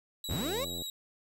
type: tone with vibrato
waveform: sawtooth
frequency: 3868 Hz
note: B7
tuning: 37 cents flat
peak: -34 dBFS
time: 0.24-0.9 s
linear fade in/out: 2 ms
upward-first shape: square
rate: 12 Hz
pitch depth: 21 cents each way
type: click train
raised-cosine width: 2 ms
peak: -30 dBFS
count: 47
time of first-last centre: 0.29-0.82 s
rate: 86.8 Hz
type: linear sweep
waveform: 35% pulse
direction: up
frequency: 37 to 585 Hz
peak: -31 dBFS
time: 0.29-0.65 s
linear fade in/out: 10 ms
effects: none